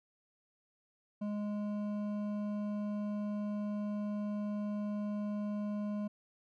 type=tone with hard clipping; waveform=sine; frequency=207.6 Hz; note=G#3; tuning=in tune; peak=-36 dBFS; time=1.21-6.08 s; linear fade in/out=10 ms; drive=9 dB; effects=none